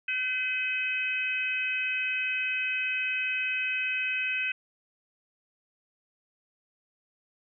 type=harmonic tone; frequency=509 Hz; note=C5; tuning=48 cents flat; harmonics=3 / 4 / 5 / 6; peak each=-34 / -38 / -28 / -41 dBFS; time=0.08-4.52 s; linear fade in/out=5 ms; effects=none